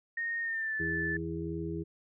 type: tone with pitch glide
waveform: sine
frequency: 1851 to 1750.1 Hz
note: A#6 to A6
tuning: -13 to -10 cents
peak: -31 dBFS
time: 0.17-1.17 s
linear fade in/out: 5 ms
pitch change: -97 cents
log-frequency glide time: 0.41-0.75 s
type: harmonic tone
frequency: 82.41 Hz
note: E2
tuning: in tune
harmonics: 1 / 2 / 4 / 5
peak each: -41 / -38 / -37 / -40 dBFS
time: 0.79-1.84 s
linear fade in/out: 20 ms
effects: none